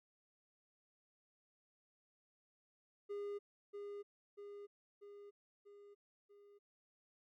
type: tone with echo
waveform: triangle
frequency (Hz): 407.3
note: G#4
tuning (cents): -34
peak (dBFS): -39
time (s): 3.09-3.39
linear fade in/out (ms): 20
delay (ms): 640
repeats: 5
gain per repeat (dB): -4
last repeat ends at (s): 6.59
effects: none